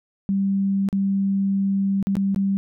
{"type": "tone with dropouts", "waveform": "sine", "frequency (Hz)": 196, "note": "G3", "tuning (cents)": 0, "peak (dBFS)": -18, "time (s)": [0.29, 2.57], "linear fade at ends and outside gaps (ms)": 0, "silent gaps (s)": [[0.888, 0.928], [2.027, 2.07], [2.154, 2.168], [2.346, 2.361]], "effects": []}